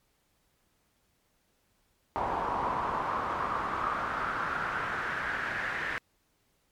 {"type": "noise with band-pass filter sweep", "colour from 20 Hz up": "brown", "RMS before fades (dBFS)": -32, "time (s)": [2.16, 5.98], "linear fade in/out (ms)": 0, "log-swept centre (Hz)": [900, 1800], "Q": 4.1, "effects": ["pink hiss -72 dBFS RMS until 6.71 s", "MP3 96 kbps"]}